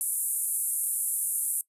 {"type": "band-pass noise", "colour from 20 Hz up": "white", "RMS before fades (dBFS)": -29, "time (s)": [0.01, 1.61], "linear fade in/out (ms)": 0, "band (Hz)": [8800, 12000], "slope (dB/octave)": 48, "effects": ["noise-tail reverb RT60 0.1 s tail -20 dB re dry", "resampled to 32000 Hz"]}